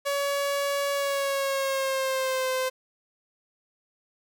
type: tone with pitch glide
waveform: sawtooth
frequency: 564 to 517.2 Hz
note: C#5 to C5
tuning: +30 to -20 cents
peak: -21 dBFS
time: 0.05-2.7 s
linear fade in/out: 20 ms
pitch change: -150 cents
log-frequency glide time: 0.94-2.49 s
effects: none